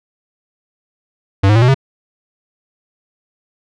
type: tone with pitch steps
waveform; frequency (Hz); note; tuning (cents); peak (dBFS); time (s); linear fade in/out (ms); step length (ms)
square; 97.6 / 105.82 / 114.73 / 124.4 / 134.87; G2 / G#2 / A#2 / B2 / C#3; -7 / +33 / -27 / +13 / -47; -8; 1.43-1.745; 10; 63
effects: low-pass 4000 Hz 12 dB/octave